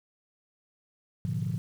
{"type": "chord", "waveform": "sine", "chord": "G# diminished seventh", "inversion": "none", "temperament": "equal with one note detuned", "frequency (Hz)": [106.56, 123.47, 146.83, 174.61], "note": ["G#2", "B2", "D3", "F3"], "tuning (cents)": [45, 0, 0, 0], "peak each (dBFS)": -33, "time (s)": [1.25, 1.58], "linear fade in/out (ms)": 0, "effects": ["tanh soft clip ceiling -20 dBFS", "9-bit"]}